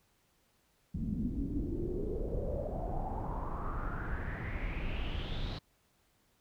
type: noise with low-pass filter sweep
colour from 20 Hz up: brown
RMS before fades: -36 dBFS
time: 0.94-5.59 s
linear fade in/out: 10 ms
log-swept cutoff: 200 to 4100 Hz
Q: 6.1
effects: pink hiss -72 dBFS RMS until 6.4 s